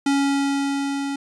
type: tone with level ramp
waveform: square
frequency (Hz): 278.6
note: C#4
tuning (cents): +9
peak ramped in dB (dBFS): -17 to -25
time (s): 0.06-1.16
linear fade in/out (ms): 5
effects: resampled to 22050 Hz